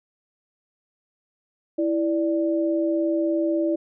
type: tone pair together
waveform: sine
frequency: 329.5 / 587.1 Hz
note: E4 / D5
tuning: -1 / -1 cents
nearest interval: minor seventh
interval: 1000 cents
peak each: -21 / -25 dBFS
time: 1.78-3.76 s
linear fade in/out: 10 ms
effects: none